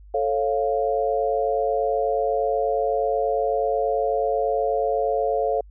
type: chord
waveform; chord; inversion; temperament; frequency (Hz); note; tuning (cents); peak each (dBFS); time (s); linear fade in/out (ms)
sine; A augmented; none; equal with one note detuned; 440 / 548.3 / 698.5; A4 / C#5 / E#5; 0 / -19 / 0; -24; 0.14-5.61; 5
effects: added 50 Hz sine -43 dBFS peak until 5.7 s